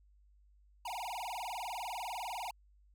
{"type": "tone with vibrato", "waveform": "square", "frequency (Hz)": 830.6, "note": "G#5", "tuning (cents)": 0, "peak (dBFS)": -39, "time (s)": [0.85, 2.51], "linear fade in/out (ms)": 5, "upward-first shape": "sine", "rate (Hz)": 20, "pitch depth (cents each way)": 290, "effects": ["added 50 Hz sine -62 dBFS peak until 2.94 s"]}